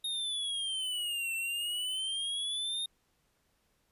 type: exponential two-way sweep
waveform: square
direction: down then up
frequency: 3729 to 2682 to 3694 Hz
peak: -33 dBFS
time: 0.04-2.86 s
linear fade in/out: 5 ms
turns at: 1.34 s
effects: pink hiss -74 dBFS RMS until 3.91 s + resampled to 32000 Hz